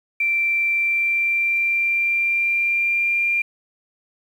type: tone with pitch glide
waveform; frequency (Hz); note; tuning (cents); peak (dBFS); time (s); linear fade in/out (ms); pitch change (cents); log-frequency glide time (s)
sine; 2349 to 2389; D7 to D7; 0 to +29; -17; 0.2-3.42; 5; +29; 0.7-3.26
effects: 8-bit